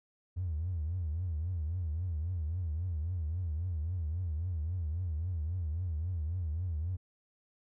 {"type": "tone with vibrato", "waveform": "triangle", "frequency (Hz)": 83.5, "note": "E2", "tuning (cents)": 23, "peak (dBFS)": -28, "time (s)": [0.36, 6.97], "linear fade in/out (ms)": 20, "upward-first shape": "triangle", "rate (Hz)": 3.7, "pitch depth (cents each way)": 220, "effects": ["tanh soft clip ceiling -29 dBFS"]}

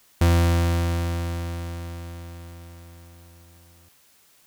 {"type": "tone with exponential decay", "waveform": "40% pulse", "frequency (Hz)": 85.3, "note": "F2", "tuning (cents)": -40, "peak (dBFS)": -13, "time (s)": [0.21, 3.89], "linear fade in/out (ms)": 5, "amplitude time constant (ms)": 800, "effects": ["white hiss -58 dBFS RMS until 4.46 s"]}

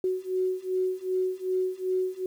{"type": "beating tone pair", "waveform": "sine", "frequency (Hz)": [370, 372.6], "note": ["F#4", "F#4"], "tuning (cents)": [0, 12], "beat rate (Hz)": 2.6, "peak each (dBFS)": [-29, -28], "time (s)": [0.04, 2.26], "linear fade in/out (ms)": 2, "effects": ["9-bit"]}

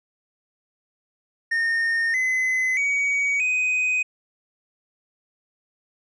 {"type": "tone with pitch steps", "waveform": "triangle", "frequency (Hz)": [1833, 2034, 2257, 2504], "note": ["A#6", "C7", "C#7", "D#7"], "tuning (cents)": [-30, -50, 31, 10], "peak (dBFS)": -18, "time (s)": [1.51, 4.03], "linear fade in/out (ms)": 10, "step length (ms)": 630, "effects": ["resampled to 22050 Hz"]}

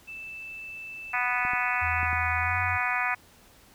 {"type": "tone", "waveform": "sine", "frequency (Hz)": 2643, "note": "E7", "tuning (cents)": 4, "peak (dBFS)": -37, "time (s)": [0.07, 2.07], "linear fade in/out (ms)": 20}
{"type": "harmonic tone", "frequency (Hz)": 246.9, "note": "B3", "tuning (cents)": 0, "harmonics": [3, 4, 5, 6, 7, 8, 9, 10], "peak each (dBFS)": [-33, -33, -33, -33, -33, -33, -33, -33], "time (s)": [1.13, 3.15], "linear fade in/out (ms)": 10}
{"type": "clicks", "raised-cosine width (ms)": 3, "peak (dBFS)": -28, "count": 4, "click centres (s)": [1.451, 1.535, 2.031, 2.13]}
{"type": "tone with pitch glide", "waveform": "sine", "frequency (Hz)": [82.7, 90.71], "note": ["E2", "F#2"], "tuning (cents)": [6, -34], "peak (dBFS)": -32, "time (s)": [1.81, 2.78], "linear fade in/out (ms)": 20, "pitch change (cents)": 160, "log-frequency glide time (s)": [2.4, 2.57]}
{"effects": ["pink hiss -56 dBFS RMS until 3.74 s"]}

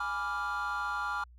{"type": "chord", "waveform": "triangle", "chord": "G# diminished seventh", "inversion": "none", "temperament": "equal", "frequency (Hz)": [830.6, 987.8, 1174.7, 1396.9], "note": ["G#5", "B5", "D6", "F6"], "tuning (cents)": [0, 0, 0, 0], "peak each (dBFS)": [-36, -37, -34, -32], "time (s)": [0, 1.24], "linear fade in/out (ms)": 5, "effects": ["tanh soft clip ceiling -24 dBFS", "added 60 Hz sine -52 dBFS peak until 1.38 s"]}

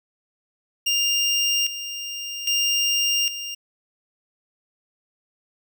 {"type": "tone with tremolo", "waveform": "25% pulse", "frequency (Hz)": 2800, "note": "F7", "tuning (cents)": 4, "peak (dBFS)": -15, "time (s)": [0.86, 3.55], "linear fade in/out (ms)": 10, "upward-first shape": "square", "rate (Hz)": 0.62, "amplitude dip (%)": 70, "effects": []}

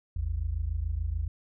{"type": "tone pair together", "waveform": "sine", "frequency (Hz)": [53.93, 80.8], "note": ["A1", "E2"], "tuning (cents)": [-34, -34], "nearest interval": "perfect fifth", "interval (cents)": 700, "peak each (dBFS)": [-31, -30], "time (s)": [0.16, 1.28], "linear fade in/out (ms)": 5, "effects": []}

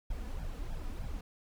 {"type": "noise with flanger", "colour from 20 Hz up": "brown", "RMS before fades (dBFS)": -38, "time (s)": [0.1, 1.21], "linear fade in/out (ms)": 5, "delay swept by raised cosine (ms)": [1.2, 4.1], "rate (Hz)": 3.2, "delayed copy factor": 0.8, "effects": []}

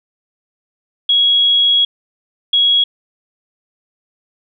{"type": "tone bursts at uneven times", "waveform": "sine", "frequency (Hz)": 3322, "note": "G#7", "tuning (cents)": 0, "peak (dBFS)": -9, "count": 2, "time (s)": [[1.09, 1.85], [2.53, 2.84]], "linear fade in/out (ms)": 5, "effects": []}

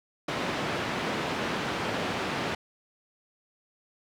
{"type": "band-pass noise", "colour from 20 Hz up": "pink", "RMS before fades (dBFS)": -31, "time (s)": [0.28, 2.55], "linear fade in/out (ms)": 5, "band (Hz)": [170, 3100], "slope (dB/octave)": 12, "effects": []}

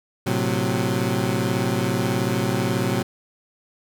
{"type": "chord", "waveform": "20% pulse", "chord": "F# diminished", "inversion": "first", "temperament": "equal with one note detuned", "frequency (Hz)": [112.44, 130.81, 185], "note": ["A2", "C3", "F#3"], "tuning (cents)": [38, 0, 0], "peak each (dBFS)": -20, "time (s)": [0.26, 3.03], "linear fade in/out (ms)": 10, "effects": []}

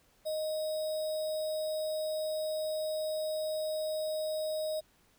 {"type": "tone with sample-and-hold", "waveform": "sine", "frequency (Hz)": 622.3, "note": "D#5", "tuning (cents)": 0, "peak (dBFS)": -31, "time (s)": [0.25, 4.81], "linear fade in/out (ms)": 20, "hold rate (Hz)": 4410, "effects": ["pink hiss -67 dBFS RMS until 5.18 s"]}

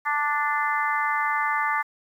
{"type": "harmonic tone", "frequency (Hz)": 293.7, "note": "D4", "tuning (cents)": 0, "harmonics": [3, 4, 5, 6, 7], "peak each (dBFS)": [-27, -26, -33, -28, -30], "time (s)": [0.05, 1.83], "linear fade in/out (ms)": 20, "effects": ["9-bit"]}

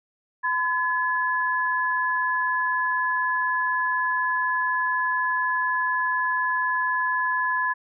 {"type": "tone pair together", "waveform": "sine", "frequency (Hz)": [1012, 1703.9], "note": ["B5", "G#6"], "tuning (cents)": [42, 44], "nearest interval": "major sixth", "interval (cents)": 902, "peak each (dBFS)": -24, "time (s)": [0.43, 7.74], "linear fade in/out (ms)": 20, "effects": []}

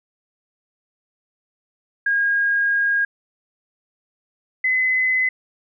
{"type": "tone pair in turn", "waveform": "sine", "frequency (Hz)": [1629, 2029], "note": ["G#6", "B6"], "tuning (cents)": [-34, 46], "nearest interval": "major third", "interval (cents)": 380, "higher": "second", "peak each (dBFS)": -16, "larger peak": "neither", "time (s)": [[2.06, 3.05], [4.64, 5.29]], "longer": "first", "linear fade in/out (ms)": 5, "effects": []}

